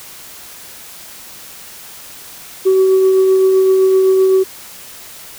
sine tone with tremolo, 379.4 Hz, F#4, 43 cents sharp, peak -5 dBFS, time 2.65-4.44 s, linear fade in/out 20 ms, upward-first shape triangle, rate 7.8 Hz, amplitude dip 30%, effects tanh soft clip ceiling -5 dBFS + white hiss -35 dBFS RMS until 5.38 s

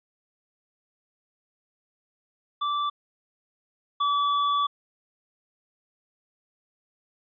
square tone pair in turn, 1166 / 1148.6 Hz, D6 / D6, -13 / -39 cents, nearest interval unison, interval 26 cents, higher first, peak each -25 / -22 dBFS, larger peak second, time 2.61-2.9 / 4-4.67 s, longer second, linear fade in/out 10 ms, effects resampled to 11025 Hz

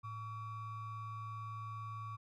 triangle ring-modulated tone, 622.3 Hz, D#5, in tune, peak -37 dBFS, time 0.03-2.17 s, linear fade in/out 20 ms, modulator 512 Hz, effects none

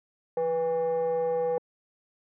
sine tone with frequency modulation, 491.6 Hz, B4, 8 cents flat, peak -22 dBFS, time 0.37-1.58 s, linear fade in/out 2 ms, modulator 320 Hz, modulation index 0.6, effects tanh soft clip ceiling -20 dBFS + high-pass 300 Hz 12 dB/octave

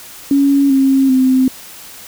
sine tone with pitch steps, 279.2 / 269.2 / 259.6 Hz, C#4 / C4 / C4, +13 / +49 / -13 cents, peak -8 dBFS, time 0.31-1.48 s, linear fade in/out 2 ms, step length 390 ms, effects white hiss -35 dBFS RMS until 2.07 s

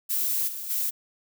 violet noise with level steps, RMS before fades -26 / -35 / -27 dBFS, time 0.09-0.91 s, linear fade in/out 20 ms, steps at 0.47 / 0.69 s, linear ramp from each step 20 ms, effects none

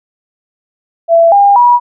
sine tone with pitch steps, 669 / 804.8 / 968.2 Hz, E5 / G5 / B5, +25 / +45 / -35 cents, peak -3 dBFS, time 1.08-1.8 s, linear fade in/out 50 ms, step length 240 ms, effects none

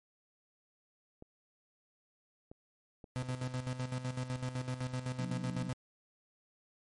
clicks, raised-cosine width 2 ms, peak -36 dBFS, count 6, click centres 1.224 / 2.515 / 3.042 / 3.23 / 3.304 / 3.431 s
35% pulse tone with tremolo, 127.2 Hz, C3, 48 cents flat, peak -32 dBFS, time 3.16-5.73 s, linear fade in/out 0 ms, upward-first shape square, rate 7.9 Hz, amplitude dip 65%
harmonic tone, 59.5 Hz, A#1, 36 cents sharp, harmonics 3 / 4 / 5, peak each -39 / -45 / -49 dBFS, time 5.18-5.7 s, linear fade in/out 20 ms
effects MP3 48 kbps

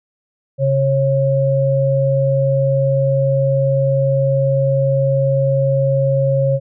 sine tone pair together, 136.25 / 545 Hz, C#3 / C#5, -29 / -29 cents, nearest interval 2 octaves, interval 2400 cents, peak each -15 dBFS, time 0.58-6.6 s, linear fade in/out 50 ms, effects none

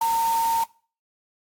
sine tone in noise, 914 Hz, A#5, 34 cents flat, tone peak -19 dBFS, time 0.01-0.64 s, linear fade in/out 5 ms, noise white, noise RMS -34 dBFS, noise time 0.01-0.64 s, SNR +12 dB, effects noise-tail reverb RT60 0.4 s tail -22 dB re dry + AAC 64 kbps

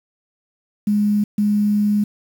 sine tone bursts at uneven times, 207.7 Hz, G#3, in tune, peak -14 dBFS, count 2, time 0.87-1.24 / 1.38-2.04 s, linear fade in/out 5 ms, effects 7-bit

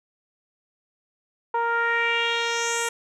10% pulse tone with low-pass filter sweep, 466.2 Hz, A#4, in tune, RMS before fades -24 dBFS, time 1.54-2.89 s, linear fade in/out 5 ms, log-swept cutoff 960 to 9500 Hz, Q 2.8, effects none

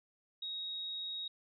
sine tone, 3777 Hz, A#7, 22 cents sharp, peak -38 dBFS, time 0.42-1.28 s, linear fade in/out 5 ms, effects none

